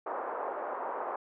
white band-pass noise, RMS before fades -36 dBFS, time 0.06-1.16 s, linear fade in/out 5 ms, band 410 to 1100 Hz, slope 24 dB/octave, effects low-pass 2000 Hz 12 dB/octave

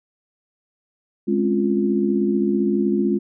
sine chord, Db major seventh, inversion second, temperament equal, 207.7 / 261.6 / 277.2 / 349.2 Hz, Ab3 / C4 / Db4 / F4, 0 / 0 / 0 / 0 cents, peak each -20 / -26 / -25 / -21 dBFS, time 1.27-3.19 s, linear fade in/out 20 ms, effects none

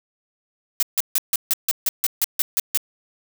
blue noise bursts, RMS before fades -19 dBFS, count 12, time 0.8-2.774 s, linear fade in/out 0 ms, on 27 ms, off 150 ms, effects none

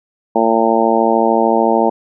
harmonic tone, 113.5 Hz, A#2, 46 cents flat, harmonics 2 / 3 / 4 / 5 / 6 / 7 / 8, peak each -18 / -18 / -18 / -18 / -18 / -18 / -18 dBFS, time 0.35-1.9 s, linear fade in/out 10 ms, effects none

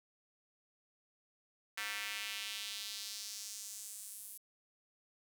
square tone with high-pass filter sweep, 103.83 Hz, G#2, in tune, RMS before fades -44 dBFS, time 1.77-4.38 s, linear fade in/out 10 ms, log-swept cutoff 1800 to 11000 Hz, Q 1.8, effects 10-bit

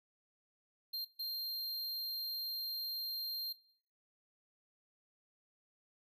square tone bursts at uneven times, 4186 Hz, C8, in tune, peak -38 dBFS, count 2, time 0.93-1.05 / 1.19-3.53 s, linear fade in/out 10 ms, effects noise-tail reverb RT60 0.6 s tail -19 dB re dry

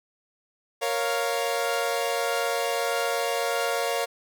sawtooth chord, Bb minor, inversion none, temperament equal, 466.2 / 554.4 / 698.5 Hz, Bb4 / Db5 / F5, 0 / 0 / 0 cents, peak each -25 dBFS, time 0.81-4.06 s, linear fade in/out 20 ms, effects none

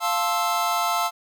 square chord, F major seventh, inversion none, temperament equal with one note detuned, 698.5 / 880 / 1054.4 / 1318.5 Hz, F5 / A5 / C6 / E6, 0 / 0 / +13 / 0 cents, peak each -27 / -28 / -30 / -26 dBFS, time 0-1.11 s, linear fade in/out 50 ms, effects none

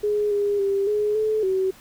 sine tone with pitch steps, 417.2 / 407.6 / 395.3 / 419.4 / 432.7 / 379 Hz, G#4 / G#4 / G4 / G#4 / A4 / F#4, +8 / -32 / +15 / +17 / -29 / +42 cents, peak -19 dBFS, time 0.03-1.71 s, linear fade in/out 10 ms, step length 280 ms, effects pink hiss -49 dBFS RMS until 1.8 s

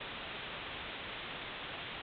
white low-pass noise, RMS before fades -44 dBFS, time 0-2.02 s, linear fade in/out 10 ms, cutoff 3700 Hz, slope 96 dB/octave, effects none

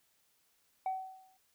sine tone with exponential decay, 757 Hz, F#5, 39 cents sharp, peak -28 dBFS, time 0.86-1.37 s, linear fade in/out 2 ms, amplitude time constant 110 ms, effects tanh soft clip ceiling -29 dBFS + white hiss -73 dBFS RMS until 1.54 s

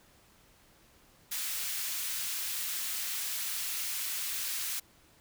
white high-pass noise, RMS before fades -35 dBFS, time 1.31-4.8 s, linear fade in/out 10 ms, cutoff 1600 Hz, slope 12 dB/octave, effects pink hiss -62 dBFS RMS until 5.2 s

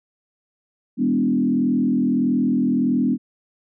sine tone with frequency modulation, 246.9 Hz, B3, in tune, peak -16 dBFS, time 0.97-3.18 s, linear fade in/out 50 ms, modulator 41.6 Hz, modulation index 1.2, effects none

